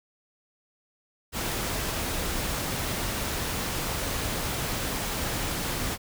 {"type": "noise", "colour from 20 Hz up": "pink", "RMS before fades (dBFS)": -30, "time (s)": [1.32, 5.98], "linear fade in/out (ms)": 50, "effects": []}